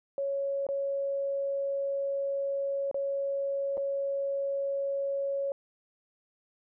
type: tone with dropouts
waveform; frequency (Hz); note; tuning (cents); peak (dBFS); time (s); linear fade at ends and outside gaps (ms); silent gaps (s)
sine; 554.4; C#5; 0; -28; 0.18-5.52; 1; 0.667-0.688 / 2.913-2.944 / 3.771-3.777
effects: none